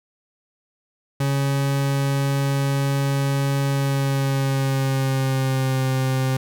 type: tone with pitch glide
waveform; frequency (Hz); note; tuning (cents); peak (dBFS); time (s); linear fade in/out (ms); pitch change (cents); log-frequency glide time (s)
40% pulse; 138.59 to 131.42; C#3 to C3; 0 to +8; -18; 1.2-6.37; 5; -92; 3.71-5.86
effects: none